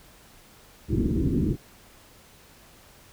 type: low-pass noise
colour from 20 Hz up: white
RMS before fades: -24 dBFS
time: 0.88-1.57 s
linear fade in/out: 50 ms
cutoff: 350 Hz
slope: 48 dB/octave
effects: pink hiss -53 dBFS RMS until 3.12 s